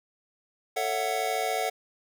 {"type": "chord", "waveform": "square", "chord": "F# minor seventh", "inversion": "first", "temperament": "just", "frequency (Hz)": [444, 555, 666, 740], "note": ["A4", "C#5", "E5", "F#5"], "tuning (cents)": [16, 2, 18, 0], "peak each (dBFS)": [-34, -36, -34, -30], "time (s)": [0.76, 1.7], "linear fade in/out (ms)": 10, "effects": []}